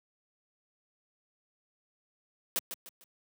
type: noise with echo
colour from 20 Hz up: white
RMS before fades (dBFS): -30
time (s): 2.56-2.59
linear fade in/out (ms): 0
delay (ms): 150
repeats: 3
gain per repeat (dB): -9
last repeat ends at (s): 3.04
effects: high-pass 150 Hz 12 dB/octave